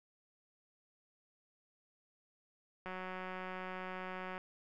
click train, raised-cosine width 0.5 ms, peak -29 dBFS, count 282, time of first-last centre 2.86-4.379 s, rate 185 Hz, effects none

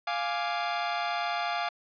sawtooth chord, D diminished, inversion first, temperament equal, 698.5 / 830.6 / 1174.7 Hz, F5 / Ab5 / D6, 0 / 0 / 0 cents, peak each -27 / -30 / -31 dBFS, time 0.07-1.69 s, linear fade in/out 5 ms, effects resampled to 11025 Hz

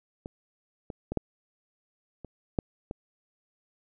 clicks, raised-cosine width 2 ms, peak -24 / -23 / -19 / -13 / -27 / -12 / -21 dBFS, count 7, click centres 0.259 / 0.902 / 1.12 / 1.173 / 2.247 / 2.588 / 2.911 s, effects none

